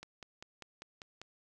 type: click train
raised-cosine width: 0.2 ms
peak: -29 dBFS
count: 7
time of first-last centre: 0.03-1.216 s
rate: 5.06 Hz
effects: none